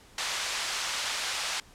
white band-pass noise, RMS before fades -32 dBFS, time 0.18-1.6 s, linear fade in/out 2 ms, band 760 to 5700 Hz, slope 12 dB/octave, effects pink hiss -55 dBFS RMS until 1.74 s + low-pass 10000 Hz 12 dB/octave

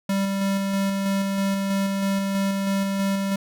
square tone with tremolo, 196 Hz, G3, in tune, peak -21 dBFS, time 0.09-3.36 s, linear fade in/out 5 ms, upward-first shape square, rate 3.1 Hz, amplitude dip 25%, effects none

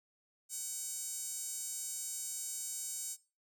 sawtooth tone with high-pass filter, 757 Hz, F#5, 39 cents sharp, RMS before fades -41 dBFS, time 0.49-3.17 s, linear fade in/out 50 ms, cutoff 7600 Hz, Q 3.6, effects noise-tail reverb RT60 0.3 s tail -18 dB re dry

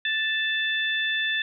harmonic tone, 880 Hz, A5, in tune, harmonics 2 / 3 / 4, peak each -25 / -32 / -28 dBFS, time 0.05-1.42 s, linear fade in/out 2 ms, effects none

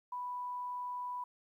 sine tone, 987.8 Hz, B5, in tune, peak -37 dBFS, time 0.12-1.24 s, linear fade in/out 5 ms, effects 12-bit

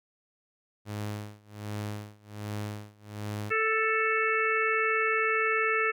sawtooth tone with tremolo, 104.6 Hz, G#2, 13 cents sharp, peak -28 dBFS, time 0.85-3.53 s, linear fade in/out 50 ms, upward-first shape sine, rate 1.3 Hz, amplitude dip 95%
harmonic tone, 441.1 Hz, A4, 4 cents sharp, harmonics 1 / 3 / 4 / 5 / 6, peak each -30 / -29 / -30 / -31 / -33 dBFS, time 3.5-5.92 s, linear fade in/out 20 ms
effects none

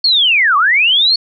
sine linear two-way sweep, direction down then up, 4435 to 1095 to 4435 Hz, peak -8 dBFS, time 0.04-1.16 s, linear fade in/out 5 ms, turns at 0.57 s, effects none

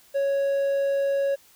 triangle tone, 554.4 Hz, C#5, in tune, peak -19 dBFS, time 0.14-1.36 s, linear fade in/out 20 ms, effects white hiss -56 dBFS RMS until 1.55 s

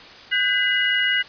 sine tone cluster, 1491 / 1596 / 2007 / 2885 Hz, F#6 / G6 / B6 / F#7, +13 / +31 / +27 / -44 cents, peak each -27 / -25 / -21 / -22 dBFS, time 0.31-1.23 s, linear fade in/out 20 ms, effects white hiss -42 dBFS RMS until 1.28 s + resampled to 11025 Hz

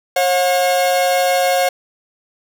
45% pulse tone pair together, 542 / 720.6 Hz, C#5 / F#5, -39 / -46 cents, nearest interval perfect fourth, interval 493 cents, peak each -16 dBFS, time 0.16-1.69 s, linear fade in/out 5 ms, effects none

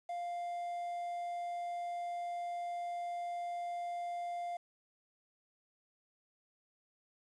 triangle tone with quantisation, 698.5 Hz, F5, in tune, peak -35 dBFS, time 0.09-4.57 s, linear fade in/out 5 ms, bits 10, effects resampled to 24000 Hz

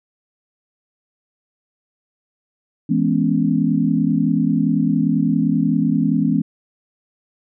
sine chord, C# minor seventh, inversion first, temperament equal with one note detuned, 164.81 / 209.7 / 246.9 / 277.2 Hz, E3 / G#3 / B3 / C#4, 0 / +17 / 0 / 0 cents, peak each -20 dBFS, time 2.89-6.42 s, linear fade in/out 10 ms, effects none

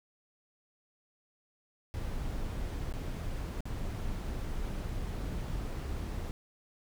brown noise with dropouts, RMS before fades -36 dBFS, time 1.94-6.31 s, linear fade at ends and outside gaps 0 ms, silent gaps 2.925-2.939 / 3.606-3.655 s, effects none

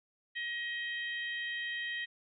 harmonic tone, 632 Hz, D#5, 27 cents sharp, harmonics 3 / 4 / 5 / 6, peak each -36 / -47 / -42 / -50 dBFS, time 0.35-2.06 s, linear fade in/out 20 ms, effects none

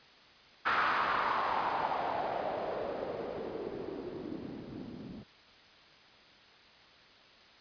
blue noise with low-pass filter sweep, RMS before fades -35 dBFS, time 0.65-5.24 s, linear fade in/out 20 ms, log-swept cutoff 1400 to 210 Hz, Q 3.1, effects white hiss -57 dBFS RMS until 7.6 s + resampled to 11025 Hz

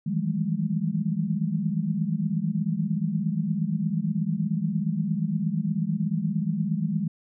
sine tone cluster, 157.9 / 166.6 / 194.7 / 211.5 Hz, D#3 / E3 / G3 / G#3, +26 / +19 / -12 / +32 cents, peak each -29 dBFS, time 0.06-7.08 s, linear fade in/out 10 ms, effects none

